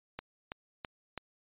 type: click train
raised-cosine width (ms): 0.3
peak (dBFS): -22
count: 4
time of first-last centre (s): 0.19-1.177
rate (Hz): 3.04
effects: resampled to 8000 Hz